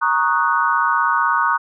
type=chord; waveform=sine; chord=D# minor seventh; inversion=second; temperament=equal; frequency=932.3 / 1108.7 / 1244.5 / 1480 Hz; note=A#5 / C#6 / D#6 / F#6; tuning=0 / 0 / 0 / 0 cents; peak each=-20 dBFS; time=0.01-1.58 s; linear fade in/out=20 ms; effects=none